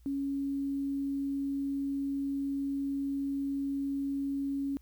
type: tone with quantisation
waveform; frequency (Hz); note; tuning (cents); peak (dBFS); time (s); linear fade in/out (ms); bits
sine; 277.2; C#4; 0; -30; 0.06-4.77; 0; 10
effects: added 60 Hz sine -55 dBFS peak until 4.81 s + white hiss -72 dBFS RMS until 4.81 s